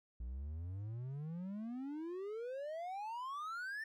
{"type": "exponential sweep", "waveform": "triangle", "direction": "up", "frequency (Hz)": [56.9, 1813], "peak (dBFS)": -39, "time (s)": [0.2, 3.84], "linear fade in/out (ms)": 5, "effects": []}